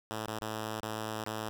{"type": "tone with dropouts", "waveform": "5% pulse", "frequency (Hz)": 109.2, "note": "A2", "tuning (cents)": -13, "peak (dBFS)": -24, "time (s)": [0.11, 1.49], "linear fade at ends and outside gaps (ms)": 0, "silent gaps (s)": [[0.261, 0.278], [0.387, 0.413], [0.805, 0.831], [1.24, 1.264]], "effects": []}